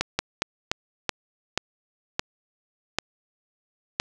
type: slowing click train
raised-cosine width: 0.2 ms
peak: -5 dBFS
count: 9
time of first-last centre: 0.01-3.999 s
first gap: 180 ms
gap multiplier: 1.28
effects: none